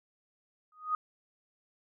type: tone with exponential growth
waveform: sine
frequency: 1244.5 Hz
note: D#6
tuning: in tune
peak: -24 dBFS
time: 0.72-0.95 s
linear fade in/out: 2 ms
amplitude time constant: 49 ms
effects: none